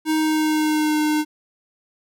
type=tone with pitch glide; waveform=square; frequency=312.9 to 304.3 Hz; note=D#4 to D#4; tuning=+10 to -38 cents; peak=-18 dBFS; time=0.05-1.25 s; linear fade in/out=50 ms; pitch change=-48 cents; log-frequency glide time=0.16-0.99 s; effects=none